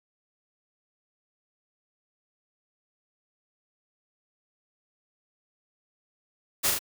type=noise with echo; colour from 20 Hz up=white; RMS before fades=-24 dBFS; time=6.63-6.71 s; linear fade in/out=20 ms; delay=41 ms; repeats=2; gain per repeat=-3 dB; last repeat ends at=6.792 s; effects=none